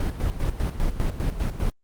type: noise with tremolo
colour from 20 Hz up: brown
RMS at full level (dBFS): -23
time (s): 0-1.7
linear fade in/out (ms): 2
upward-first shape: square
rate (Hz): 5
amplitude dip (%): 65
effects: Opus 24 kbps